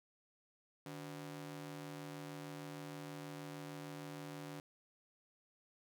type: ring-modulated tone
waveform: sawtooth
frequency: 220 Hz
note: A3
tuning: in tune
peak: -39 dBFS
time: 0.86-4.6 s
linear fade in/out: 2 ms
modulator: 66.8 Hz
effects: none